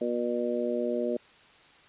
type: harmonic tone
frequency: 120.5 Hz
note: B2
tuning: 42 cents flat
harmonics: 2 / 3 / 4 / 5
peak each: -32 / -32 / -32 / -32 dBFS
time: 0.01-1.17 s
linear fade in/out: 5 ms
effects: white hiss -56 dBFS RMS until 1.88 s + resampled to 8000 Hz